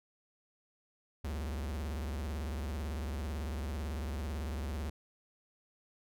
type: tone with vibrato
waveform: square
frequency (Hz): 72.3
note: D2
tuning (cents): -27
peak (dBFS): -36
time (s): 1.24-4.9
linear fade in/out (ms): 5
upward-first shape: triangle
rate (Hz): 18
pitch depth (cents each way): 290
effects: none